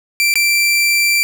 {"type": "tone with dropouts", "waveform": "sawtooth", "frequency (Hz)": 2349, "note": "D7", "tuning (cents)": 0, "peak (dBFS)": -8, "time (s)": [0.2, 1.23], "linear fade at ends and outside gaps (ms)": 0, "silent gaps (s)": [0.34, 0.356], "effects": []}